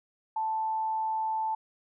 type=tone with amplitude modulation; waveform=sine; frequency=880 Hz; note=A5; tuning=in tune; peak=-26 dBFS; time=0.36-1.55 s; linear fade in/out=5 ms; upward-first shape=sine; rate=160 Hz; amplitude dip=25%; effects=none